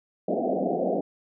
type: band-pass noise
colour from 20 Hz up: white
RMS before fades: -26 dBFS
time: 0.28-1.01 s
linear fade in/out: 5 ms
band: 170 to 730 Hz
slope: 96 dB/octave
effects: none

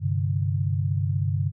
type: chord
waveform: sine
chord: G suspended fourth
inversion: none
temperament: just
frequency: 98 / 130.67 / 147 Hz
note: G2 / C3 / D3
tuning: 0 / -2 / +2 cents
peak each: -24 / -28 / -27 dBFS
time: 0-1.52 s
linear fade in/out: 50 ms
effects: none

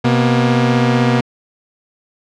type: tone pair together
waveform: sawtooth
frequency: 126.81 / 237.8 Hz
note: B2 / A#3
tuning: +46 / +35 cents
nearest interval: major seventh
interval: 1089 cents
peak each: -10 dBFS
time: 0.04-1.21 s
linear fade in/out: 10 ms
effects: low-pass 4000 Hz 12 dB/octave

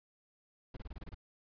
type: noise bursts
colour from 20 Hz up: brown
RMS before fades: -44 dBFS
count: 8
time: 0.74-1.146 s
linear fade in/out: 5 ms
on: 28 ms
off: 26 ms
effects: resampled to 11025 Hz

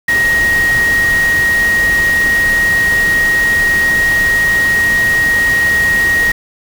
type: tone in noise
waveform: sine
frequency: 1881 Hz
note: A#6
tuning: 15 cents sharp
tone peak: -9 dBFS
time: 0.08-6.32 s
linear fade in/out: 5 ms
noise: pink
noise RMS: -22 dBFS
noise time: 0.08-6.32 s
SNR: +10 dB
effects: none

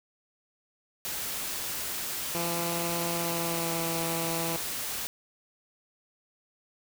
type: noise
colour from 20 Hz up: white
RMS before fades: -34 dBFS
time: 1.05-5.07 s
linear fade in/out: 0 ms
type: tone with pitch glide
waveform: 10% pulse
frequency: 170 to 165.73 Hz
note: F3 to E3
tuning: -46 to +10 cents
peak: -22 dBFS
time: 2.35-4.56 s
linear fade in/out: 0 ms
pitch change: -44 cents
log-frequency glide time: 3.12-3.85 s
effects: none

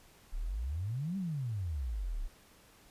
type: exponential two-way sweep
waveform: sine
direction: up then down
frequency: 30.87 to 200 to 30.87 Hz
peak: -33 dBFS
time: 0.32-2.28 s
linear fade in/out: 20 ms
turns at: 1.17 s
effects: pink hiss -61 dBFS RMS until 2.9 s + resampled to 32000 Hz

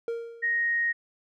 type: tone with exponential decay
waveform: triangle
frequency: 464.5 Hz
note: A#4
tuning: 6 cents flat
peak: -24 dBFS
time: 0.08-0.73 s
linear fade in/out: 1 ms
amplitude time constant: 140 ms
type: tone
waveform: sine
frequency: 1870 Hz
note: A#6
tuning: 5 cents sharp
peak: -23 dBFS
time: 0.42-0.93 s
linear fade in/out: 20 ms
effects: none

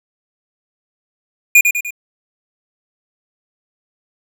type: tone with echo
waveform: square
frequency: 2433 Hz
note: D#7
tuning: 39 cents flat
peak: -5 dBFS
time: 1.55-1.61 s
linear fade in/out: 5 ms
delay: 99 ms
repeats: 3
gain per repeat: -6 dB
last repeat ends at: 1.907 s
effects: none

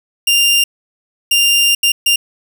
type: tone bursts at uneven times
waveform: sawtooth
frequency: 2794 Hz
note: F7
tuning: in tune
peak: -6 dBFS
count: 4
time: 0.27-0.64 / 1.31-1.75 / 1.83-1.92 / 2.06-2.16 s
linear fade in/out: 5 ms
effects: none

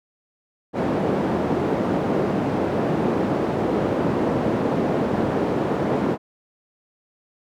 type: band-pass noise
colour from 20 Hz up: white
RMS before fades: -22 dBFS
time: 0.73-6.18 s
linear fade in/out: 50 ms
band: 150 to 450 Hz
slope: 12 dB/octave
effects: none

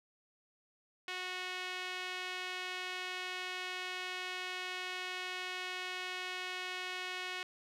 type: tone with band-pass filter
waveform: sawtooth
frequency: 366.5 Hz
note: F#4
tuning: 16 cents flat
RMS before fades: -41 dBFS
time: 1.08-7.43 s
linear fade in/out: 2 ms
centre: 2600 Hz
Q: 1.5
effects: none

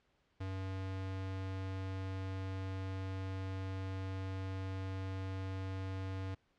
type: tone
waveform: square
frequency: 95.2 Hz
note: F#2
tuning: 50 cents sharp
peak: -39 dBFS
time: 0.4-6.35 s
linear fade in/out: 10 ms
effects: pink hiss -75 dBFS RMS until 6.58 s + low-pass 4000 Hz 12 dB/octave

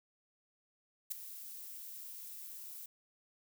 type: noise with ADSR envelope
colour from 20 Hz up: violet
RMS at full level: -34 dBFS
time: 1.1-2.86 s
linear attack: 19 ms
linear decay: 4 ms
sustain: -14 dB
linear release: 3 ms
effects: none

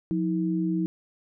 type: tone pair together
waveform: sine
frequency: 178.33 / 320.7 Hz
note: F3 / E4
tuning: +36 / -48 cents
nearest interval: minor seventh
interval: 1016 cents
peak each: -26 dBFS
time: 0.11-0.86 s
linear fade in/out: 0 ms
effects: none

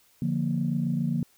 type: chord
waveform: sine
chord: Bb major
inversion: first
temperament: equal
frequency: 146.83 / 174.61 / 233.1 Hz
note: D3 / F3 / Bb3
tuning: 0 / 0 / 0 cents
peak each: -28 dBFS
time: 0.22-1.23 s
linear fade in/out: 2 ms
effects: tanh soft clip ceiling -15 dBFS + white hiss -62 dBFS RMS until 1.37 s

